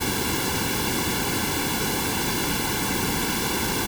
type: noise with comb filter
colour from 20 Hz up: pink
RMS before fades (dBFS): -25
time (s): 0-3.87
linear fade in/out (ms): 20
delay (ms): 1.6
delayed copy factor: -0.8
effects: none